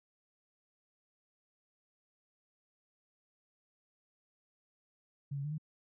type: tone with pitch steps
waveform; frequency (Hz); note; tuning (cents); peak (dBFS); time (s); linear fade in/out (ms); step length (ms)
sine; 140.9 / 139.5 / 148.8 / 154.5; C#3 / C#3 / D3 / D#3; +29 / +11 / +23 / -12; -35; 5.31-5.582; 10; 68
effects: none